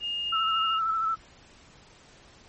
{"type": "tone", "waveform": "sine", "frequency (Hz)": 2835, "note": "F7", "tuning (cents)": 25, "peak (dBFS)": -28, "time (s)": [0, 0.8], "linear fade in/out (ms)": 50}
{"type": "tone with vibrato", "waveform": "sine", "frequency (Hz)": 1318.5, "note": "E6", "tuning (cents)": 0, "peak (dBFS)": -24, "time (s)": [0.32, 1.15], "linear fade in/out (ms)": 10, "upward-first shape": "sine", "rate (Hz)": 13, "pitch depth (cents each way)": 31}
{"effects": ["pink hiss -54 dBFS RMS until 2.48 s", "MP3 32 kbps"]}